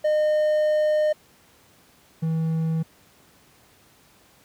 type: tone pair in turn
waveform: triangle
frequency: 610 / 161.57 Hz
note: D#5 / E3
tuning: -34 / -34 cents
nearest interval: octave + major seventh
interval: 2300 cents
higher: first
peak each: -16 / -19 dBFS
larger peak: first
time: 0.04-1.13 / 2.22-2.83 s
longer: first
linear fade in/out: 10 ms
effects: pink hiss -56 dBFS RMS until 4.44 s + high-pass 80 Hz 12 dB/octave